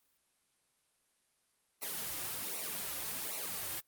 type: noise with flanger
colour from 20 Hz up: white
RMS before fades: -39 dBFS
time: 1.81-3.81 s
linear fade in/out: 20 ms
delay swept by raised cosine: 0.6 to 4.6 ms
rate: 1.3 Hz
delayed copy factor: -0.85
effects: white hiss -75 dBFS RMS until 3.87 s + Opus 32 kbps